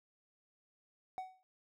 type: tone with exponential decay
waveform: triangle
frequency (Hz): 749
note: F#5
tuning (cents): +21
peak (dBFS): -34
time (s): 1.18-1.43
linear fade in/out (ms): 0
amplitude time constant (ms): 54
effects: none